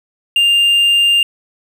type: tone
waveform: triangle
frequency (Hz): 2800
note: F7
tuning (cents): +4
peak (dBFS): -7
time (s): 0.36-1.23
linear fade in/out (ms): 2
effects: none